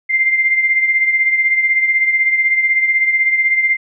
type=beating tone pair; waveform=sine; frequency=2093 / 2109 Hz; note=C7 / C7; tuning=0 / +13 cents; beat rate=16 Hz; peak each=-12 / -20 dBFS; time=0.09-3.77 s; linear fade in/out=20 ms; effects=none